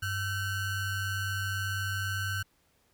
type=ring-modulated tone; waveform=square; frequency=719 Hz; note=F#5; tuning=50 cents flat; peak=-28 dBFS; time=0.02-2.43 s; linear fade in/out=10 ms; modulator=818 Hz; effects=pink hiss -69 dBFS RMS until 2.93 s